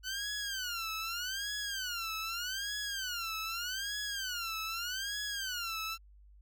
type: tone with vibrato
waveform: 15% pulse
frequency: 1480 Hz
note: F#6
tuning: in tune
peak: -29 dBFS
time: 0.03-5.98 s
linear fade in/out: 50 ms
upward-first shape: sine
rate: 0.82 Hz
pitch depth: 220 cents each way
effects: added 50 Hz sine -55 dBFS peak until 6.41 s